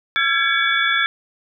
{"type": "tone cluster", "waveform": "sine", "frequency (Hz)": [1358, 1636, 1696, 2262, 3442], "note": ["F6", "G#6", "G#6", "C#7", "A7"], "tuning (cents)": [-49, -26, 36, 34, -39], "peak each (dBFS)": -22, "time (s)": [0.16, 1.06], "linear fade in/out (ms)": 0, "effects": []}